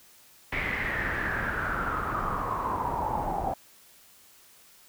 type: noise with low-pass filter sweep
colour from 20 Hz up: pink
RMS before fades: -30 dBFS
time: 0.52-3.54 s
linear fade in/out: 5 ms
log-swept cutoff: 2200 to 760 Hz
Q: 7.3
effects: white hiss -56 dBFS RMS until 4.88 s